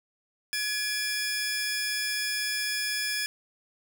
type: tone cluster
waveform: sawtooth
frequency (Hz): 1688 / 2402 / 5200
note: G#6 / D7 / E8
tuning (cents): +28 / +38 / -24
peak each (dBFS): -28 / -30 / -30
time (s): 0.53-3.26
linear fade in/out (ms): 0
effects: none